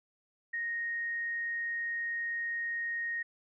sine tone, 1864.7 Hz, A#6, in tune, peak -32 dBFS, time 0.53-3.23 s, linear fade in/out 10 ms, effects none

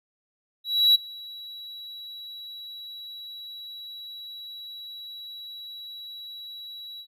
triangle tone with ADSR envelope, 3905 Hz, B7, 20 cents flat, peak -12 dBFS, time 0.64-7.07 s, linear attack 310 ms, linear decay 13 ms, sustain -24 dB, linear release 71 ms, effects none

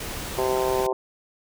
pink noise, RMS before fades -33 dBFS, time 0-0.87 s, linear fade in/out 5 ms
harmonic tone, 129.1 Hz, C3, 23 cents flat, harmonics 3 / 4 / 5 / 6 / 7 / 8, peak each -24 / -28 / -30 / -33 / -30 / -34 dBFS, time 0.38-0.93 s, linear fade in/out 2 ms
effects none

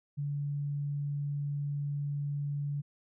sine tone, 143.8 Hz, D3, 36 cents flat, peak -31 dBFS, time 0.17-2.82 s, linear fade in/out 20 ms, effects none

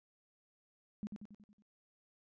sine tone with echo, 207.7 Hz, G#3, in tune, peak -37 dBFS, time 1.03-1.07 s, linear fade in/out 0 ms, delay 92 ms, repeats 6, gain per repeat -5 dB, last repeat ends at 1.622 s, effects resampled to 16000 Hz

